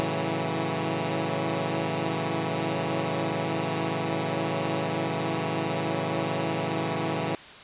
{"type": "chord", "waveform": "10% pulse", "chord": "F# minor seventh", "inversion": "first", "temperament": "equal with one note detuned", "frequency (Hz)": [110, 138.59, 163.3, 185], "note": ["A2", "C#3", "E3", "F#3"], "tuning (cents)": [0, 0, -16, 0], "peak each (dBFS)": [-26, -24, -21, -26], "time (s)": [0, 7.35], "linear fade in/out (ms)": 0, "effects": ["white hiss -45 dBFS RMS until 7.63 s", "resampled to 8000 Hz"]}